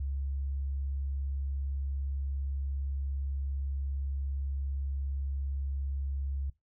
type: tone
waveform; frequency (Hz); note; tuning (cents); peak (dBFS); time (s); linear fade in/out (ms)
sine; 68.7; C#2; -15; -31; 0-6.5; 5
effects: noise-tail reverb RT60 0.2 s tail -21 dB re dry